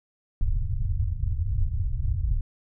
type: low-pass noise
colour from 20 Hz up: pink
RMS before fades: -25 dBFS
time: 0.41-2.41 s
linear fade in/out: 2 ms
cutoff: 120 Hz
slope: 48 dB/octave
effects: none